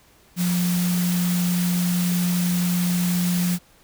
sine tone in noise, 177.2 Hz, F3, 25 cents sharp, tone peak -19 dBFS, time 0.36-3.59 s, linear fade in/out 50 ms, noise white, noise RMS -30 dBFS, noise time 0.36-3.59 s, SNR +8 dB, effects pink hiss -55 dBFS RMS until 3.83 s

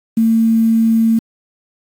sine tone with quantisation, 225.7 Hz, A3, 44 cents sharp, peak -9 dBFS, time 0.17-1.19 s, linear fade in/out 5 ms, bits 6, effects AAC 64 kbps

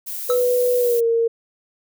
violet noise, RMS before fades -29 dBFS, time 0.06-1.01 s, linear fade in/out 20 ms
sine tone with pitch glide, 493.9 to 460.8 Hz, B4 to A#4, 0 to -20 cents, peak -15 dBFS, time 0.29-1.28 s, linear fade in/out 10 ms, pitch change -120 cents, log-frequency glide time 0.77-1.05 s
square tone with exponential decay, 1300 Hz, E6, 24 cents flat, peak -22 dBFS, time 0.3-0.44 s, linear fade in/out 0 ms, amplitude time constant 30 ms
effects none

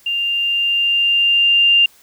sine tone with level ramp, 2794 Hz, F7, in tune, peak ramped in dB -17 to -8 dBFS, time 0.06-1.86 s, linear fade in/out 5 ms, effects white hiss -50 dBFS RMS until 2.02 s

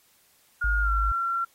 sine tone with pitch glide, 1423 to 1364.2 Hz, F6 to F6, +32 to -41 cents, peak -24 dBFS, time 0.61-1.45 s, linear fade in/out 10 ms, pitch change -73 cents, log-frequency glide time 0.81-0.9 s
sine tone, 51.91 Hz, G#1, in tune, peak -23 dBFS, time 0.64-1.12 s, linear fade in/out 5 ms
effects white hiss -62 dBFS RMS until 1.54 s + AAC 48 kbps

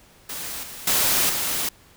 white noise with level steps, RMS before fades -32 / -38 / -20 / -25 dBFS, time 0.29-1.69 s, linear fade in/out 5 ms, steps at 0.63 / 0.87 / 1.29 s, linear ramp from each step 5 ms, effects pink hiss -53 dBFS RMS until 1.96 s

